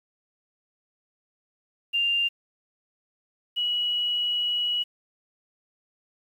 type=tone pair in turn; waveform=sine; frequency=2794 / 2922 Hz; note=F7 / F#7; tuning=0 / -22 cents; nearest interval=minor second; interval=78 cents; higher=second; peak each=-21 / -23 dBFS; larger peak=first; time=1.93-2.29 / 3.56-4.84 s; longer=second; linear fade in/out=20 ms; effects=9-bit